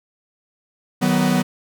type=chord; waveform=45% pulse; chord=B major; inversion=first; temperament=equal with one note detuned; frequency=155.56 / 187.47 / 246.9 Hz; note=D#3 / F#3 / B3; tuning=0 / +23 / 0 cents; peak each=-23 / -19 / -19 dBFS; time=1.01-1.43 s; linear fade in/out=20 ms; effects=none